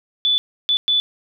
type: tone bursts at uneven times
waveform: sine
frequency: 3476 Hz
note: A7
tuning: 22 cents flat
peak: -14 dBFS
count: 3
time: 0.25-0.38 / 0.69-0.77 / 0.88-1 s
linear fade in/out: 0 ms
effects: none